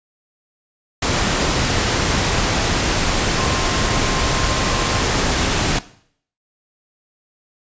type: tone in noise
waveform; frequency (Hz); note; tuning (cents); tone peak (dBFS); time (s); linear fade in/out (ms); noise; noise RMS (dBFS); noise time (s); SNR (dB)
sine; 1054; C6; +12; -28; 3.38-5.02; 5; pink; -18; 1.02-5.79; -13
effects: noise-tail reverb RT60 0.6 s tail -17 dB re dry + resampled to 16000 Hz